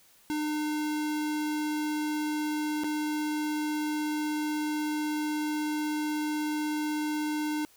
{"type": "tone with dropouts", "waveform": "square", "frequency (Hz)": 302.7, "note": "D#4", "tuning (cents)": -48, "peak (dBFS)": -29, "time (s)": [0.3, 7.65], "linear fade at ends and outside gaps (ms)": 0, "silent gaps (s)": [2.836, 2.843], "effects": ["white hiss -60 dBFS RMS until 7.76 s"]}